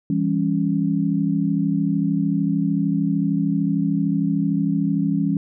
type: chord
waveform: sine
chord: C# diminished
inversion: first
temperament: just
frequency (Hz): 166.31 / 199.57 / 277.2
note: E3 / G3 / C#4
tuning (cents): +16 / +31 / 0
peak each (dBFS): -22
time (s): 0.1-5.37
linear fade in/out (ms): 2
effects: none